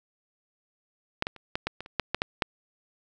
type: clicks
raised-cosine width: 0.3 ms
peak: -9 / -14 / -30 / -12 / -12 / -21 / -28 / -8 / -9 / -9 / -7 dBFS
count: 11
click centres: 1.224 / 1.269 / 1.363 / 1.555 / 1.67 / 1.806 / 1.861 / 1.997 / 2.146 / 2.219 / 2.422 s
effects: none